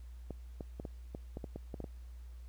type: clicks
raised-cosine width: 2 ms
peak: -28 dBFS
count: 11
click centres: 0.307 / 0.608 / 0.799 / 0.852 / 1.149 / 1.371 / 1.442 / 1.56 / 1.742 / 1.803 / 1.842 s
effects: added 60 Hz sine -46 dBFS peak until 2.48 s + pink hiss -69 dBFS RMS until 2.48 s